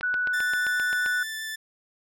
click train, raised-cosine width 0.3 ms, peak -19 dBFS, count 9, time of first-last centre 0.01-1.061 s, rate 7.61 Hz
sine tone, 1480 Hz, F#6, in tune, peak -23 dBFS, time 0.03-1.23 s, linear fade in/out 2 ms
sawtooth tone with vibrato, 1760 Hz, A6, in tune, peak -28 dBFS, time 0.33-1.56 s, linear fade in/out 10 ms, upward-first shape triangle, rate 7.5 Hz, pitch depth 8 cents each way
effects none

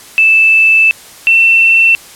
sine tone pair in turn, 2637 / 2689 Hz, E7 / E7, 0 / +34 cents, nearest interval unison, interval 34 cents, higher second, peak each -4 dBFS, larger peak neither, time 0.18-0.91 / 1.27-1.95 s, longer first, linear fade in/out 0 ms, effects white hiss -35 dBFS RMS until 2.15 s + low-pass 12000 Hz 12 dB/octave

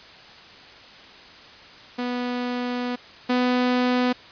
sawtooth tone pair in turn, 246.1 / 249.1 Hz, B3 / B3, -6 / +15 cents, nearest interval unison, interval 21 cents, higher second, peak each -21 / -15 dBFS, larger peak second, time 1.98-2.96 / 3.29-4.13 s, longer first, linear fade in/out 10 ms, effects white hiss -45 dBFS RMS until 4.31 s + resampled to 11025 Hz

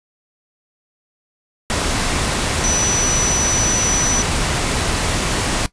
sine tone in noise, 5940 Hz, F#8, 6 cents sharp, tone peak -17 dBFS, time 2.64-4.22 s, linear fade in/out 0 ms, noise pink, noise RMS -19 dBFS, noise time 1.7-5.66 s, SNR -1 dB, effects noise-tail reverb RT60 0.1 s tail -17 dB re dry + resampled to 22050 Hz

